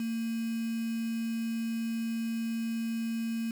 sine tone with quantisation, 227.9 Hz, A#3, 39 cents flat, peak -30 dBFS, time 0-3.51 s, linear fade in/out 2 ms, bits 7, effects none

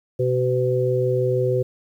harmonic tone, 126.2 Hz, B2, 38 cents sharp, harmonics 1 / 3 / 4, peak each -22 / -22 / -22 dBFS, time 0.19-1.63 s, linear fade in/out 10 ms, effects 9-bit

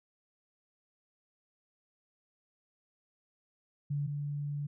sine tone pair in turn, 144.1 / 144.91 Hz, D3 / D3, -33 / -23 cents, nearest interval unison, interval 10 cents, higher second, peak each -30 / -33 dBFS, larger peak first, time 3.9-4.07 / 4.07-4.67 s, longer second, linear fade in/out 10 ms, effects none

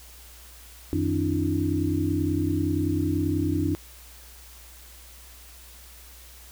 sine tone cluster, 91.4 / 157 / 271.9 / 302.3 / 340.4 Hz, F#2 / D#3 / C#4 / D#4 / F4, -21 / +16 / -33 / -50 / -44 cents, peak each -27 / -33 / -30 / -26 / -31 dBFS, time 0.93-3.75 s, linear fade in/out 0 ms, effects added 60 Hz sine -48 dBFS peak until 6.51 s + white hiss -49 dBFS RMS until 6.51 s

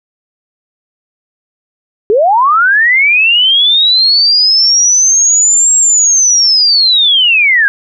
sine linear two-way sweep, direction up then down, 392 to 7600 to 1577 Hz, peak -5 dBFS, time 2.1-7.68 s, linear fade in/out 0 ms, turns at 5.76 s, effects none

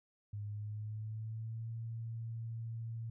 sine tone with pitch glide, 103.5 to 114.18 Hz, G#2 to A#2, -5 to -35 cents, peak -39 dBFS, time 0.33-3.1 s, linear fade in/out 5 ms, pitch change +170 cents, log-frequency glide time 0.43-1.7 s, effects none

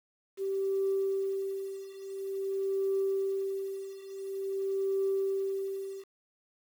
sine tone with tremolo, 389.2 Hz, G4, 12 cents flat, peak -25 dBFS, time 0.37-6.05 s, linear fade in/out 50 ms, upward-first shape triangle, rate 0.48 Hz, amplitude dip 90%, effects tanh soft clip ceiling -21 dBFS + 9-bit

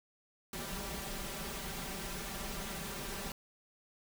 pink noise with comb filter, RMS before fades -41 dBFS, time 0.53-3.32 s, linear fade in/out 2 ms, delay 5.1 ms, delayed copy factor +0.95, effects none

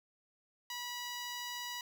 10% pulse tone, 974 Hz, B5, 24 cents flat, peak -31 dBFS, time 0.7-1.81 s, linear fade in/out 2 ms, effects none

